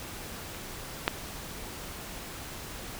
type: clicks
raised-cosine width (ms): 0.3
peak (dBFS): -26 / -7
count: 2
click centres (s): 0.547 / 1.079
effects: pink hiss -41 dBFS RMS until 2.99 s